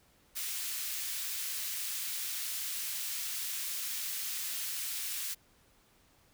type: high-pass noise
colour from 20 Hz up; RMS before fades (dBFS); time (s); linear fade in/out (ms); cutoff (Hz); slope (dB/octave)
white; -37; 0.35-5.35; 20; 2000; 12
effects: pink hiss -66 dBFS RMS until 6.33 s